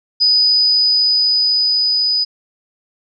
sine tone with level ramp, 4978 Hz, D#8, in tune, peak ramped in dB -9 to -13 dBFS, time 0.2-2.25 s, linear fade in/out 20 ms, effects none

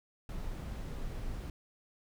brown noise, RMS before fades -39 dBFS, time 0.29-1.5 s, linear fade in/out 2 ms, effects none

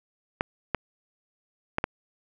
clicks, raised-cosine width 0.5 ms, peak -9 dBFS, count 4, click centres 0.409 / 0.747 / 1.784 / 1.841 s, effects none

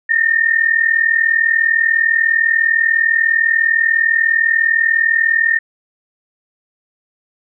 sine tone pair together, 1803 / 1843 Hz, A6 / A#6, +42 / -20 cents, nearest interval unison, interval 38 cents, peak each -14 / -14 dBFS, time 0.09-5.59 s, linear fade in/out 10 ms, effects none

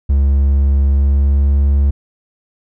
triangle tone with pitch glide, 69.3 to 70.11 Hz, C#2 to C#2, 0 to +20 cents, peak -7 dBFS, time 0.09-1.91 s, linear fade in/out 10 ms, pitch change +20 cents, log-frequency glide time 0.91-1.56 s, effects none

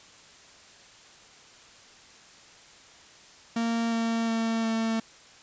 45% pulse tone with pitch steps, 230.6 / 228.6 / 226.6 / 224.7 Hz, A#3 / A#3 / A#3 / A3, -19 / -34 / -49 / +37 cents, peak -25 dBFS, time 3.56-5 s, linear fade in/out 5 ms, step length 360 ms, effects white hiss -52 dBFS RMS until 5.42 s + resampled to 16000 Hz

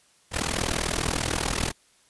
pink noise with amplitude modulation, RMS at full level -23 dBFS, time 0.31-1.73 s, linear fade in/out 50 ms, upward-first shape sine, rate 40.2 Hz, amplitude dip 90%, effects white hiss -61 dBFS RMS until 2.09 s + resampled to 24000 Hz

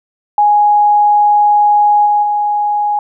sine tone with level steps, 830.6 Hz, G#5, in tune, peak -6 / -8 / -11 dBFS, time 0.38-2.99 s, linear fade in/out 2 ms, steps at 2.05 / 2.22 s, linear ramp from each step 20 ms, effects none

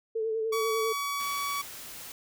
sine tone with vibrato, 443.9 Hz, A4, 15 cents sharp, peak -27 dBFS, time 0.15-0.93 s, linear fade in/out 10 ms, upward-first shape sine, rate 10 Hz, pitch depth 35 cents each way
sawtooth tone, 1134 Hz, C#6, 39 cents sharp, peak -26 dBFS, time 0.52-1.62 s, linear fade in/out 10 ms
white noise, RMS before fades -43 dBFS, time 1.2-2.12 s, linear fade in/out 0 ms
effects none

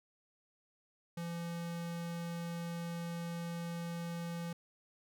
square tone, 169.9 Hz, F3, 47 cents flat, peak -39 dBFS, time 1.17-4.53 s, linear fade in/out 5 ms, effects none

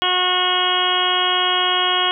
harmonic tone, 363.8 Hz, F#4, 29 cents flat, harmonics 1 / 2 / 3 / 4 / 5 / 6 / 7 / 8 / 9, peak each -27 / -24 / -22 / -26 / -30 / -29 / -33 / -21 / -21 dBFS, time 0.02-2.11 s, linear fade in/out 0 ms, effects none

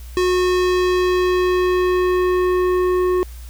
square tone with low-pass filter sweep, 364 Hz, F#4, 28 cents flat, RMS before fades -17 dBFS, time 0.17-3.23 s, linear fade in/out 0 ms, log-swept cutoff 7300 to 1200 Hz, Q 0.74, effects added 60 Hz sine -32 dBFS peak until 3.49 s + white hiss -46 dBFS RMS until 3.49 s

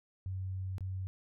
sine tone with dropouts, 94.2 Hz, F#2, 32 cents sharp, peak -35 dBFS, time 0.26-1.07 s, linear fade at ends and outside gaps 0 ms, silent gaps 0.782-0.807 s, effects none

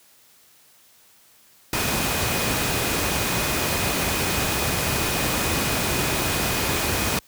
sine tone in noise, 2489 Hz, D#7, in tune, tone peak -33 dBFS, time 1.73-7.19 s, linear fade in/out 2 ms, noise pink, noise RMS -23 dBFS, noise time 1.73-7.19 s, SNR -13 dB, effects white hiss -55 dBFS RMS until 7.27 s + high-pass 60 Hz 12 dB/octave

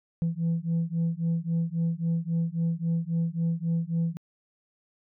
sine beating tone pair, 164.81 / 168.51 Hz, E3 / E3, 0 / +38 cents, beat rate 3.7 Hz, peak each -26 / -26 dBFS, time 0.22-4.17 s, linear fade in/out 0 ms, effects tanh soft clip ceiling -21 dBFS

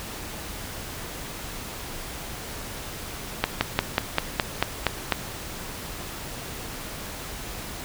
slowing click train, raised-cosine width 0.3 ms, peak -3 dBFS, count 9, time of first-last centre 3.44-5.123 s, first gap 170 ms, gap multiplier 1.06, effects pink hiss -36 dBFS RMS until 7.84 s

